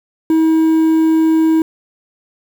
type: tone with quantisation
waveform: triangle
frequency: 320.4 Hz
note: E4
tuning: 49 cents flat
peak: -7 dBFS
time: 0.3-1.62 s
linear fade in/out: 2 ms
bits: 6
effects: none